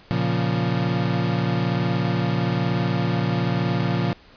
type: chord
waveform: 35% pulse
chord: Bb minor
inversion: none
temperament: equal with one note detuned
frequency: 117.49 / 138.59 / 174.61 Hz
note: Bb2 / Db3 / F3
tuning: +14 / 0 / 0 cents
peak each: -23 / -24 / -22 dBFS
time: 0.11-4.13 s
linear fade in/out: 0 ms
effects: pink hiss -50 dBFS RMS until 4.36 s + resampled to 11025 Hz